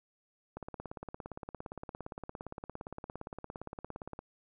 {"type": "click train", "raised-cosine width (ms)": 1, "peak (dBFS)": -27, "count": 64, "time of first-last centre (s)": [0.57, 4.191], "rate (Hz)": 17.4, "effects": []}